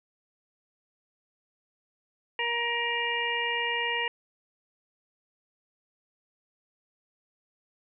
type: harmonic tone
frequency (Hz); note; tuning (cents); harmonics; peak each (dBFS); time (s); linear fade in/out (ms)
471.7; A#4; +20; 1 / 2 / 4 / 5 / 6; -36 / -33 / -31 / -34 / -32; 2.39-4.08; 2
effects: none